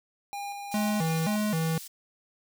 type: tone with tremolo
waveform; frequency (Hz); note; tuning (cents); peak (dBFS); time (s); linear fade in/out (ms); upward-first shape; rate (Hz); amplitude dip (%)
square; 808; G#5; -48; -34; 0.33-1.36; 0; square; 2.6; 30
type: high-pass noise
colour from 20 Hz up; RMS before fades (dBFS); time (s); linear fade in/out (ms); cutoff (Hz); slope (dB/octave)
pink; -43; 0.71-1.88; 10; 5100; 12
type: tone with vibrato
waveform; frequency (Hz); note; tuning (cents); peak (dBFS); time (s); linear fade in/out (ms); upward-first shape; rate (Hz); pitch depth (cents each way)
square; 185; F#3; 0; -26; 0.74-1.78; 2; square; 1.9; 230
effects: none